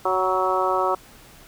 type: harmonic tone with a mistuned harmonic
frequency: 186.2 Hz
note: F#3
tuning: 11 cents sharp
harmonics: 2 / 3 / 4 / 5 / 6 / 7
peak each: -26 / -26 / -26 / -26 / -26 / -26 dBFS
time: 0.05-0.95 s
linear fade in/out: 5 ms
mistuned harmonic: 5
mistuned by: +20 cents
effects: pink hiss -48 dBFS RMS until 1.47 s